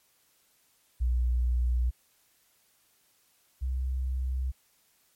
sine tone pair in turn, 60.8 / 64.42 Hz, B1 / C2, -26 / -26 cents, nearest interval minor second, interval 100 cents, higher second, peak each -23 / -27 dBFS, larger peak first, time 1-1.91 / 3.61-4.52 s, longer neither, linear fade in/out 20 ms, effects white hiss -67 dBFS RMS until 5.15 s + MP3 64 kbps

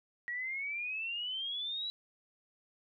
sine exponential sweep, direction up, 1900 to 3951 Hz, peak -35 dBFS, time 0.28-1.9 s, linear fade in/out 0 ms, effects none

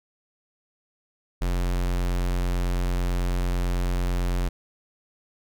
square tone, 44.53 Hz, F1, 34 cents sharp, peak -23 dBFS, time 1.41-4.49 s, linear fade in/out 10 ms, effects none

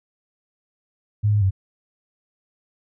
sine tone with pitch steps, 104.8 / 104.2 / 95.7 Hz, G#2 / G#2 / G2, +16 / +6 / -41 cents, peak -15 dBFS, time 1.23-1.509 s, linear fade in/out 20 ms, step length 93 ms, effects none

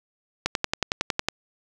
click train, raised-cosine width 0.2 ms, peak -5 dBFS, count 10, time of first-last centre 0.46-1.286 s, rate 10.9 Hz, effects 7-bit

